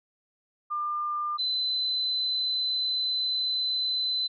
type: tone pair in turn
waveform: sine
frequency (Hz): 1199 / 4033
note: D6 / B7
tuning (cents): +36 / +36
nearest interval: octave + major sixth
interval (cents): 2100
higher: second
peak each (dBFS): -27 / -25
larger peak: second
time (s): 0.7-1.38 / 1.38-4.28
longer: second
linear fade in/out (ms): 20
effects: none